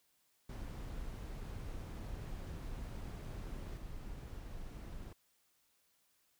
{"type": "noise with level steps", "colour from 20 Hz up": "brown", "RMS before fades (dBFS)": [-44, -47], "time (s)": [0.49, 5.13], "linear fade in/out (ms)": 5, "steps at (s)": 3.77, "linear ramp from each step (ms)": 10, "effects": ["white hiss -75 dBFS RMS until 6.39 s"]}